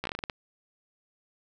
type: slowing click train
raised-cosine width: 0.3 ms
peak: -16 dBFS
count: 9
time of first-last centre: 0.04-0.298 s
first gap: 14 ms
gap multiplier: 1.23
effects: none